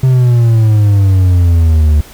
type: exponential sweep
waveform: triangle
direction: down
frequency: 132 to 73.42 Hz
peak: -3 dBFS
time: 0.03-2.01 s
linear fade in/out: 5 ms
effects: pink hiss -36 dBFS RMS until 2.13 s